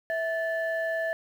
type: tone pair together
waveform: sine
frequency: 654 / 1746 Hz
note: E5 / A6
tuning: -14 / -14 cents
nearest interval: octave + perfect fourth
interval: 1700 cents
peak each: -27 / -30 dBFS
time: 0.1-1.13 s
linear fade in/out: 0 ms
effects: tanh soft clip ceiling -20 dBFS + 9-bit